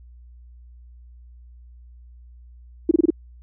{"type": "tone bursts", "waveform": "sine", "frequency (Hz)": 329.6, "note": "E4", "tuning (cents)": 0, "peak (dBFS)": -11, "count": 5, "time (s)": [2.89, 3.104], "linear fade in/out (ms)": 5, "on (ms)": 22, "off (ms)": 26, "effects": ["added 60 Hz sine -43 dBFS peak until 3.42 s"]}